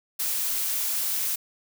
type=noise; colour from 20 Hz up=blue; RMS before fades=-27 dBFS; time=0.19-1.36 s; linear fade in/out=10 ms; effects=none